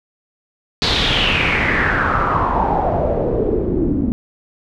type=noise with low-pass filter sweep; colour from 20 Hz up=pink; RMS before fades=-17 dBFS; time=0.82-4.12 s; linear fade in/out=0 ms; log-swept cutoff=4200 to 250 Hz; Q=5; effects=none